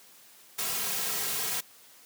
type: noise with comb filter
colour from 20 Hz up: white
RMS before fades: -31 dBFS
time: 0.58-1.61 s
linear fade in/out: 10 ms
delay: 3.4 ms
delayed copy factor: -0.85
effects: white hiss -55 dBFS RMS until 2.05 s + high-pass 150 Hz 12 dB/octave